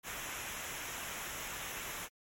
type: noise with comb filter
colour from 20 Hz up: pink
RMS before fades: -42 dBFS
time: 0.03-2.09 s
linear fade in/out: 50 ms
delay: 0.22 ms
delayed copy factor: -0.7
effects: MP3 64 kbps

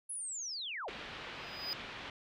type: linear sweep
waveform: sine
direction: down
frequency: 10640 to 269.6 Hz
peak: -38 dBFS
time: 0.09-0.9 s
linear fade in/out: 10 ms
type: low-pass noise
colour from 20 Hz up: white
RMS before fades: -46 dBFS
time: 0.88-2.1 s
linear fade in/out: 2 ms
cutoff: 3400 Hz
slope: 24 dB/octave
type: tone with exponential growth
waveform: triangle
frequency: 4958 Hz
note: D#8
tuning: 7 cents flat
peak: -32 dBFS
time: 1.27-1.73 s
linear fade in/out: 0 ms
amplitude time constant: 99 ms
effects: none

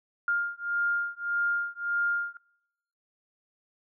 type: beating tone pair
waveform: sine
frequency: 1405 / 1406.7 Hz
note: F6 / F6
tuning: +10 / +12 cents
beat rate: 1.7 Hz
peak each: -29 / -29 dBFS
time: 0.28-2.37 s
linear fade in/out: 2 ms
effects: noise-tail reverb RT60 0.8 s tail -22 dB re dry

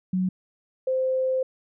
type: tone pair in turn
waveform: sine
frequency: 185 / 519.9 Hz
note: F#3 / C5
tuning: 0 / -11 cents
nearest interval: octave + tritone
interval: 1789 cents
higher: second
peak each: -21 dBFS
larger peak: neither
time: 0.13-0.29 / 0.87-1.43 s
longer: second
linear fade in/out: 5 ms
effects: none

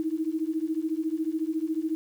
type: beating tone pair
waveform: sine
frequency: 311.1 / 325.1 Hz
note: D#4 / E4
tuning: 0 / -24 cents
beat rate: 14 Hz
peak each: -29 dBFS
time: 0-1.95 s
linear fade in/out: 0 ms
effects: 9-bit

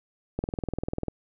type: click train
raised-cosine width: 2 ms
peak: -15 dBFS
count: 15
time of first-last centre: 0.39-1.083 s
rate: 20.2 Hz
effects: none

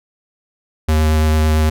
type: tone with vibrato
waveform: square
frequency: 77.78 Hz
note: D#2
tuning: in tune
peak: -12 dBFS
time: 0.88-1.7 s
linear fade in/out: 10 ms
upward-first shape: sine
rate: 8.9 Hz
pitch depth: 10 cents each way
effects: none

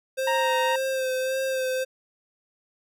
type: tone with vibrato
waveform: square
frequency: 523.3 Hz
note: C5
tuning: in tune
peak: -25 dBFS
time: 0.17-1.85 s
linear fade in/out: 20 ms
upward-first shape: sine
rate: 1.8 Hz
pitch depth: 26 cents each way
type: harmonic tone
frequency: 932.3 Hz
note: A#5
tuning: in tune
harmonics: 1 / 2 / 3 / 4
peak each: -24 / -30 / -34 / -36 dBFS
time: 0.27-0.76 s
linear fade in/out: 5 ms
effects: none

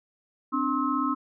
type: tone cluster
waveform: sine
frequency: 258.8 / 294.6 / 1063 / 1291 Hz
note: C4 / D4 / C6 / E6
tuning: -19 / +6 / +27 / -37 cents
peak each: -29 dBFS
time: 0.52-1.15 s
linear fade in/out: 20 ms
effects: none

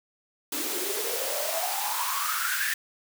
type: noise with high-pass filter sweep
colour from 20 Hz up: white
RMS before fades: -29 dBFS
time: 0.52-2.74 s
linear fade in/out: 5 ms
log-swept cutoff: 280 to 1800 Hz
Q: 9.7
effects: none

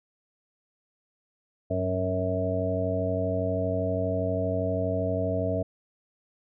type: harmonic tone with a mistuned harmonic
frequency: 92.5 Hz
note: F#2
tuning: in tune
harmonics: 1 / 2 / 3 / 5 / 6 / 7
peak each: -30 / -35 / -33 / -33 / -34 / -29 dBFS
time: 1.7-5.63 s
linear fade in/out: 10 ms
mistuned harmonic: 1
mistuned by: +64 cents
effects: none

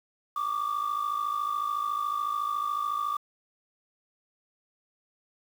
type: tone pair together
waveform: sine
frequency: 1146.1 / 1200 Hz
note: D6 / D6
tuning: -43 / +37 cents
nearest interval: minor second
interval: 80 cents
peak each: -28 dBFS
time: 0.36-3.17 s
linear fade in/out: 5 ms
effects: tanh soft clip ceiling -24 dBFS + 8-bit

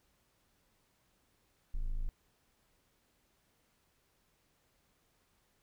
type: tone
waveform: triangle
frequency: 27 Hz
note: A0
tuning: 32 cents flat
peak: -30 dBFS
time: 1.74-2.09 s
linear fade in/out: 0 ms
effects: pink hiss -74 dBFS RMS until 5.62 s

